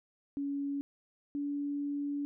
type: tone pair in turn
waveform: sine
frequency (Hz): 281.6 / 286.5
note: C#4 / D4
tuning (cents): +27 / -43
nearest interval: unison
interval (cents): 30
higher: second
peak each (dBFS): -32 / -32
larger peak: neither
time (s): 0.37-0.81 / 1.35-2.25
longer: second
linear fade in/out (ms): 0
effects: none